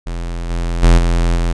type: tone with level steps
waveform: square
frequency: 42.67 Hz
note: F1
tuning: 39 cents flat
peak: -21 / -17 / -6 / -12 / -14 dBFS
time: 0.06-1.53 s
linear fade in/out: 10 ms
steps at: 0.49 / 0.82 / 0.97 / 1.35 s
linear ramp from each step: 20 ms
effects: resampled to 22050 Hz